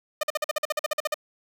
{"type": "tone bursts", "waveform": "sawtooth", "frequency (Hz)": 608, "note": "D#5", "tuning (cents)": -40, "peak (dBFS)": -19, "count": 14, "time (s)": [0.21, 1.143], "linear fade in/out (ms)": 5, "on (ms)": 23, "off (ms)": 47, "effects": []}